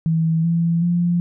sine tone with pitch steps, 162.3 / 167.93 / 173.75 Hz, E3 / E3 / F3, -27 / +32 / -9 cents, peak -15 dBFS, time 0.06-1.2 s, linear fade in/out 0 ms, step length 380 ms, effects none

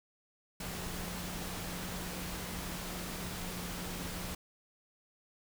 sine tone in noise, 179.3 Hz, F3, 46 cents sharp, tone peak -44 dBFS, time 0.6-4.35 s, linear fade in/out 5 ms, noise pink, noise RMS -41 dBFS, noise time 0.6-4.35 s, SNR -6 dB, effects none

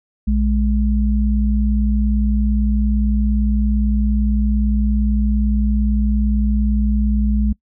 sine tone pair together, 58.79 / 210 Hz, A#1 / G#3, +15 / +19 cents, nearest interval octave + minor seventh, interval 2204 cents, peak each -15 / -18 dBFS, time 0.27-7.53 s, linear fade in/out 10 ms, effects noise-tail reverb RT60 0.1 s tail -23 dB re dry

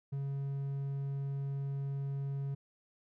triangle tone, 138.59 Hz, C#3, in tune, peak -32 dBFS, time 0.12-2.55 s, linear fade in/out 10 ms, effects none

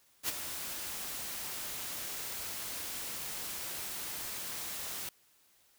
white noise with ADSR envelope, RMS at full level -31 dBFS, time 0.23-5.09 s, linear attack 56 ms, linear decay 20 ms, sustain -9 dB, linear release 3 ms, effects white hiss -67 dBFS RMS until 5.78 s

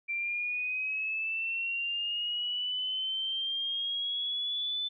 sine linear sweep, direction up, 2349 to 3520 Hz, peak -30 dBFS, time 0.08-4.89 s, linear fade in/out 20 ms, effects none

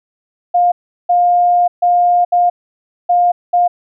sine tone bursts at uneven times, 707 Hz, F5, 21 cents sharp, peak -8 dBFS, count 6, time 0.54-0.72 / 1.09-1.68 / 1.82-2.25 / 2.32-2.5 / 3.09-3.32 / 3.53-3.68 s, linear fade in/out 10 ms, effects none

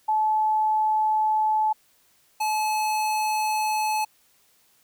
sine / square tone pair in turn, 864 / 859.9 Hz, A5 / A5, -32 / -40 cents, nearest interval unison, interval 8 cents, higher first, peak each -19 / -23 dBFS, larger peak first, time 0.08-1.73 / 2.4-4.05 s, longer neither, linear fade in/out 10 ms, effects white hiss -62 dBFS RMS until 4.83 s

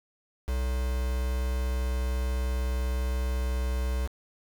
triangle tone with quantisation, 62.9 Hz, B1, 32 cents sharp, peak -24 dBFS, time 0.47-4.08 s, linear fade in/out 20 ms, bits 6, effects none

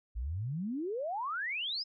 sine exponential sweep, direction up, 52 to 5274 Hz, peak -33 dBFS, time 0.15-1.84 s, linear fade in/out 20 ms, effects none

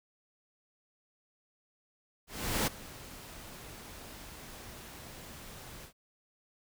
pink noise with ADSR envelope, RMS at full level -29 dBFS, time 2.27-5.93 s, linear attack 400 ms, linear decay 14 ms, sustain -19 dB, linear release 95 ms, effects none

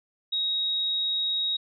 sine tone, 3786 Hz, A#7, 26 cents sharp, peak -24 dBFS, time 0.32-1.57 s, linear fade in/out 10 ms, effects none

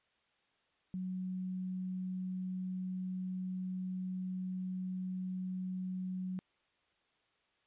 sine tone, 185 Hz, F#3, in tune, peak -36 dBFS, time 0.94-6.39 s, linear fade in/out 0 ms, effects white hiss -75 dBFS RMS until 7.66 s + resampled to 8000 Hz

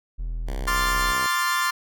triangle tone, 41.17 Hz, E1, 1 cent flat, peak -24 dBFS, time 0.18-1.13 s, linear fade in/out 20 ms
5% pulse tone with pitch glide, 65.4 to 64.5 Hz, C2 to C2, 0 to -24 cents, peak -23 dBFS, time 0.47-1.27 s, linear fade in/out 10 ms, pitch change -24 cents, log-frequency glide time 0.6-0.74 s
40% pulse chord, D minor seventh, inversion third, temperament equal, 1046.5 / 1174.7 / 1396.9 / 1760 Hz, C6 / D6 / F6 / A6, 0 / 0 / 0 / 0 cents, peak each -24 / -28 / -27 / -26 dBFS, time 0.67-1.71 s, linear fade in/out 10 ms
effects none

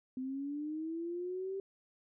sine linear sweep, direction up, 254.7 to 392 Hz, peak -36 dBFS, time 0.17-1.6 s, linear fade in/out 2 ms, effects none

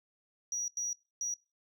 sine tone bursts at uneven times, 5790 Hz, F#8, 38 cents flat, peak -30 dBFS, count 3, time 0.52-0.68 / 0.77-0.93 / 1.21-1.34 s, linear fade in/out 2 ms, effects noise-tail reverb RT60 0.3 s tail -25 dB re dry + tanh soft clip ceiling -29 dBFS

